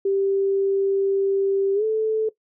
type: tone with pitch glide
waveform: sine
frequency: 392 to 437.5 Hz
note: G4 to A4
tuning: 0 to -10 cents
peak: -18 dBFS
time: 0.05-2.29 s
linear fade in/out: 5 ms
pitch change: +190 cents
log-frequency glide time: 1.74-1.84 s
effects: noise-tail reverb RT60 0.1 s tail -18 dB re dry